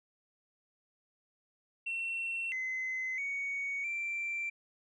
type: tone with pitch steps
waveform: sine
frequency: 2711 / 2047 / 2234 / 2351 Hz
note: E7 / C7 / C#7 / D7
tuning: +48 / -38 / +13 / +1 cents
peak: -32 dBFS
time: 1.86-4.5 s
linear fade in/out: 10 ms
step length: 660 ms
effects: tanh soft clip ceiling -30 dBFS

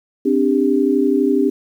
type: chord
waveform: sine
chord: C suspended second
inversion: none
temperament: equal with one note detuned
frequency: 261.6 / 293.7 / 396.8 Hz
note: C4 / D4 / G4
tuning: 0 / 0 / +21 cents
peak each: -17 dBFS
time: 0.25-1.5 s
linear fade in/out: 10 ms
effects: 8-bit

